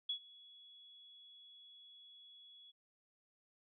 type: tone with ADSR envelope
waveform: sine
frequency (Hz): 3375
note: G#7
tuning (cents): +27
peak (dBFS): -34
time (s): 0.09-2.72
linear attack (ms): 6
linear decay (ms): 89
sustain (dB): -23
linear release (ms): 22
effects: none